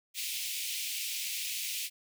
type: high-pass noise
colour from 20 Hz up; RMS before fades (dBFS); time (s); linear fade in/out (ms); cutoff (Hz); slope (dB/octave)
pink; -36; 0.14-1.9; 50; 2300; 48
effects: none